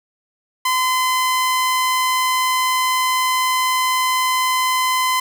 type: tone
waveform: sawtooth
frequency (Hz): 1024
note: C6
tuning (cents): -38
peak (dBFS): -12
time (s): 0.65-5.2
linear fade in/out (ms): 5
effects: none